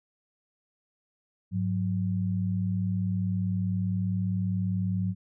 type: tone pair together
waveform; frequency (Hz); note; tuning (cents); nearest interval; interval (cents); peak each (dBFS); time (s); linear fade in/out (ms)
sine; 102.4 / 182.46; G#2 / F#3; -24 / -24; minor seventh; 1000; -28; 1.51-5.15; 50
effects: none